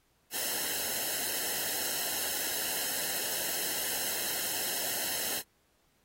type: noise with comb filter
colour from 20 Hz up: white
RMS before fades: -33 dBFS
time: 0.31-5.43 s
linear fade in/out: 50 ms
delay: 0.85 ms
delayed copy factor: -0.75
effects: pink hiss -71 dBFS RMS until 6.04 s + AAC 48 kbps